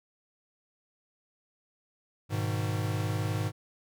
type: chord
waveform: square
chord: G# minor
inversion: none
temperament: equal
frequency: 103.83 / 123.47 / 155.56 Hz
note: G#2 / B2 / D#3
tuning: 0 / 0 / 0 cents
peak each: -31 / -36 / -36 dBFS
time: 2.29-3.52 s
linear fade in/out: 50 ms
effects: none